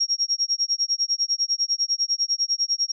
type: tone with tremolo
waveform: sine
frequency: 5588 Hz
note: F8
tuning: in tune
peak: -17 dBFS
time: 0-2.92 s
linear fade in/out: 10 ms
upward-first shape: sine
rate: 10 Hz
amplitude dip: 100%
effects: none